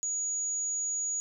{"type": "tone", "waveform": "sine", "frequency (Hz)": 6800, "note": "G#8", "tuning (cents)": 40, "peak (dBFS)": -29, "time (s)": [0.03, 1.2], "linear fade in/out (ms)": 0, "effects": []}